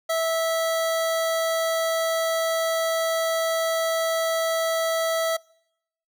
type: tone pair together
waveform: square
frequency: 654 / 1308 Hz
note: E5 / E6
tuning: -14 / -14 cents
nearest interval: octave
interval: 1200 cents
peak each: -23 / -30 dBFS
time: 0.09-5.37 s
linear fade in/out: 10 ms
effects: noise-tail reverb RT60 0.8 s tail -25 dB re dry